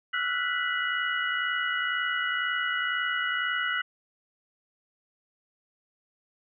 sine tone cluster, 1330 / 1420 / 1482 / 1974 / 2915 Hz, E6 / F6 / F#6 / B6 / F#7, +15 / +28 / +2 / -1 / -26 cents, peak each -34 / -36 / -30 / -31 / -34 dBFS, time 0.13-3.82 s, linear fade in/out 10 ms, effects none

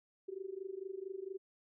sine tone with amplitude modulation, 383.9 Hz, G4, 36 cents flat, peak -37 dBFS, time 0.28-1.38 s, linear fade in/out 10 ms, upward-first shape sine, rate 24.4 Hz, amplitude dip 90%, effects none

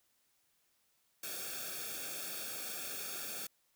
white noise with comb filter, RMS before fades -42 dBFS, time 1.23-3.47 s, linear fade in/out 5 ms, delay 1 ms, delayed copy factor -0.95, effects white hiss -75 dBFS RMS until 3.75 s

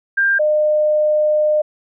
sine tone pair in turn, 1593 / 606.8 Hz, G6 / D#5, +27 / -44 cents, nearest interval octave + perfect fourth, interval 1671 cents, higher first, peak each -12 dBFS, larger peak neither, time 0.17-0.39 / 0.39-1.62 s, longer second, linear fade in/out 10 ms, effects none

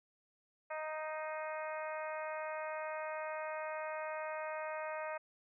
harmonic tone with a mistuned harmonic, 311.1 Hz, D#4, in tune, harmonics 2 / 3 / 4 / 5 / 6 / 7 / 8, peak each -41 / -45 / -47 / -49 / -51 / -52 / -53 dBFS, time 0.7-5.18 s, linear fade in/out 10 ms, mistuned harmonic 7, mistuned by -21 cents, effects none

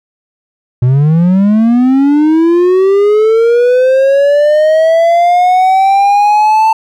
triangle linear sweep, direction up, 120 to 890 Hz, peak -3 dBFS, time 0.82-6.73 s, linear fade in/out 5 ms, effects none

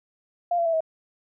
sine tone with pitch steps, 698.5 / 679 / 660.1 / 641.6 Hz, F5 / F5 / E5 / E5, 0 / -49 / +2 / -47 cents, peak -20 dBFS, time 0.51-0.806 s, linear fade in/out 5 ms, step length 74 ms, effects none

